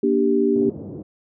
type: chord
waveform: sine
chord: G minor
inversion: first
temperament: equal with one note detuned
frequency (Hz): 237.2 / 293.7 / 392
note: Bb3 / D4 / G4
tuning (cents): +30 / 0 / 0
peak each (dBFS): -21 / -21 / -18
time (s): 0.03-0.7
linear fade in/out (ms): 5
type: band-pass noise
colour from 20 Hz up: pink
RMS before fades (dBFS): -34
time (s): 0.55-1.03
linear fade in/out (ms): 10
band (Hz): 110 to 470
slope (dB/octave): 24
effects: none